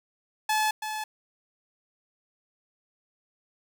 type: tone with echo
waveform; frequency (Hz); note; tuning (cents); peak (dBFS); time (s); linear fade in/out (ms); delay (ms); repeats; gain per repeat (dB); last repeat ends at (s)
sawtooth; 861; A5; -38; -19; 0.49-0.71; 5; 330; 1; -8; 1.04
effects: none